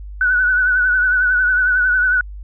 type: tone with vibrato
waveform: sine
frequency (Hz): 1488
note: F#6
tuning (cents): +9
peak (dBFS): -12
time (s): 0.21-2.21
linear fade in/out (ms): 2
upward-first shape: triangle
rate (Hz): 11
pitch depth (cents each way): 59
effects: added 50 Hz sine -29 dBFS peak until 2.43 s